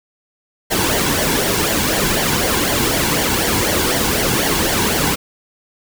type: noise with flanger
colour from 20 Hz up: pink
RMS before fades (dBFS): -17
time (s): 0.7-5.16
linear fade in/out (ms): 20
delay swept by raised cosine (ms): 0.77 to 1.65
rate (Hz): 4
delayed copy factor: -0.65
effects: none